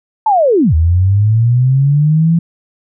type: linear two-way sweep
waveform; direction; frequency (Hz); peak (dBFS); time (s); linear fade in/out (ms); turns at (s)
sine; down then up; 899 to 77.1 to 169.7; -7; 0.26-2.39; 5; 0.74
effects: none